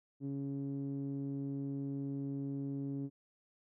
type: tone with low-pass filter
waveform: sawtooth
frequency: 138.9 Hz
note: C#3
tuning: 4 cents sharp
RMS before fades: -39 dBFS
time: 0.2-3.1 s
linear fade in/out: 50 ms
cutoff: 310 Hz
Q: 3.7
effects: none